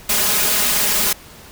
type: noise with comb filter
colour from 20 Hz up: white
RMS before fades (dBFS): -17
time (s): 0.09-1.13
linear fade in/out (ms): 5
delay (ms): 4.8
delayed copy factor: +0.85
effects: pink hiss -41 dBFS RMS until 1.51 s